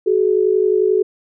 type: tone pair together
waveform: sine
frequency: 374.4 / 425.7 Hz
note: F#4 / G#4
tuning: +20 / +43 cents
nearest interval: major second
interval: 223 cents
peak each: -15 dBFS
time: 0.06-1.03 s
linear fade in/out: 10 ms
effects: none